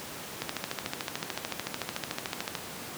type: click train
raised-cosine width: 0.2 ms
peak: -13 dBFS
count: 30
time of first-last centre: 0.42-2.552 s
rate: 13.6 Hz
effects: pink hiss -40 dBFS RMS until 2.97 s + high-pass 150 Hz 12 dB/octave